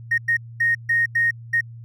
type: tone bursts at uneven times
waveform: triangle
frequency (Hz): 1860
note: A#6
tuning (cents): -4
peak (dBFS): -12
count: 6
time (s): 0.11-0.18 / 0.28-0.37 / 0.6-0.75 / 0.89-1.06 / 1.15-1.31 / 1.53-1.61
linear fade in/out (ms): 10
effects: tanh soft clip ceiling -14 dBFS + added 116 Hz sine -36 dBFS peak until 1.84 s